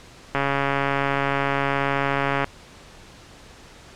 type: click train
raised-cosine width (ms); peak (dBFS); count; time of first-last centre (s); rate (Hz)
0.5; -7; 292; 0.35-2.444; 139
effects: pink hiss -46 dBFS RMS until 3.95 s + low-pass 7000 Hz 12 dB/octave